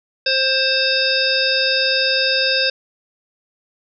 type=harmonic tone with a mistuned harmonic; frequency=528 Hz; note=C5; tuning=16 cents sharp; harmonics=1 / 3 / 5 / 7 / 9 / 10; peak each=-22 / -22 / -22 / -22 / -22 / -22 dBFS; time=0.26-2.7 s; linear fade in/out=5 ms; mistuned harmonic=10; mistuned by=-33 cents; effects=none